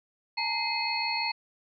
sine tone cluster, 856 / 922 / 2084 / 2532 / 4346 Hz, A5 / A#5 / C7 / D#7 / C#8, -48 / -19 / -7 / +30 / -35 cents, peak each -37 / -33 / -35 / -34 / -31 dBFS, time 0.37-1.32 s, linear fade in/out 10 ms, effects none

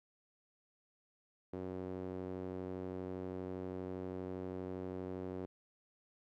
sawtooth tone with band-pass filter, 92.5 Hz, F#2, in tune, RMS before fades -43 dBFS, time 1.53-5.46 s, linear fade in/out 5 ms, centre 380 Hz, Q 1.6, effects none

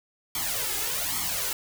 white noise with flanger, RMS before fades -29 dBFS, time 0.35-1.53 s, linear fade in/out 2 ms, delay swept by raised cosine 0.91 to 2.41 ms, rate 1.2 Hz, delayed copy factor +0.8, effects none

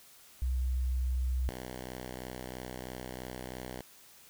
sine / 5% pulse tone pair in turn, 63.4 / 63.04 Hz, B1 / B1, +46 / +36 cents, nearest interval unison, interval 10 cents, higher first, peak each -28 / -29 dBFS, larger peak first, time 0.42-1.49 / 1.49-3.81 s, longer second, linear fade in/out 0 ms, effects white hiss -57 dBFS RMS until 4.29 s

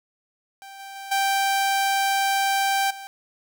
sawtooth tone with level steps, 784 Hz, G5, in tune, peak -36 / -33 / -31 / -16 / -32 dBFS, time 0.62-3.07 s, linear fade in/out 0 ms, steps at 0.79 / 0.95 / 1.11 / 2.9 s, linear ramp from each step 10 ms, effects none

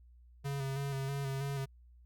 square tone with vibrato, 137.6 Hz, C#3, 12 cents flat, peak -35 dBFS, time 0.44-1.66 s, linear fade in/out 20 ms, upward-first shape square, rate 3.1 Hz, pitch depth 28 cents each way, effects added 60 Hz sine -56 dBFS peak until 2.05 s + Opus 48 kbps

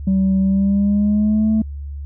sine tone with pitch glide, 191.4 to 218.6 Hz, G3 to A3, -41 to -11 cents, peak -11 dBFS, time 0.07-1.62 s, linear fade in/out 5 ms, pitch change +230 cents, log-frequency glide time 0.41-1.51 s, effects tanh soft clip ceiling -11 dBFS + added 71 Hz sine -26 dBFS peak until 2.05 s

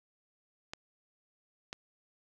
clicks, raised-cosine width 0.2 ms, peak -22 dBFS, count 2, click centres 0.735 / 1.729 s, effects none

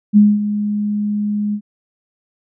sine tone with ADSR envelope, 207.9 Hz, G#3, 2 cents sharp, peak -4 dBFS, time 0.13-1.61 s, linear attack 38 ms, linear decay 220 ms, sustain -12 dB, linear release 73 ms, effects none

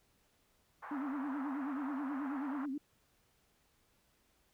pink band-pass noise, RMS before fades -47 dBFS, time 0.82-2.66 s, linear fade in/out 10 ms, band 790 to 1400 Hz, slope 24 dB/octave
sine tone with vibrato, 277.9 Hz, C#4, 4 cents sharp, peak -36 dBFS, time 0.91-2.78 s, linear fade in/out 5 ms, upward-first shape sine, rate 9.3 Hz, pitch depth 120 cents each way
effects pink hiss -73 dBFS RMS until 4.53 s

